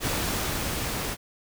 pink noise with level ramp, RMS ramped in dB -27 to -31 dBFS, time 0-1.17 s, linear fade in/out 50 ms, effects none

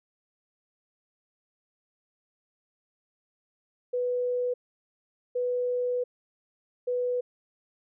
sine tone bursts at uneven times, 493.9 Hz, B4, in tune, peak -25 dBFS, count 3, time 3.93-4.54 / 5.35-6.04 / 6.87-7.21 s, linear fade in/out 10 ms, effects none

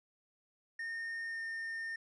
triangle tone with pitch glide, 1831 to 1818.4 Hz, A#6 to A#6, -32 to -43 cents, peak -36 dBFS, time 0.79-1.96 s, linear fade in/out 5 ms, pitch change -11 cents, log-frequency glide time 1.26-1.42 s, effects resampled to 24000 Hz

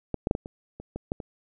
clicks, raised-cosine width 2 ms, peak -14 / -11 / -8 / -15 / -24 / -26 / -20 / -14 / -22 dBFS, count 9, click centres 0.143 / 0.271 / 0.311 / 0.351 / 0.459 / 0.8 / 0.96 / 1.119 / 1.202 s, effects none

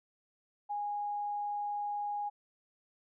sine tone, 824 Hz, G#5, 14 cents flat, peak -33 dBFS, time 0.69-2.3 s, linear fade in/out 20 ms, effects none

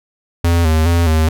square tone with vibrato, 82.1 Hz, E2, 6 cents flat, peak -11 dBFS, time 0.44-1.29 s, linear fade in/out 5 ms, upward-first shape square, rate 2.4 Hz, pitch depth 62 cents each way, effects none

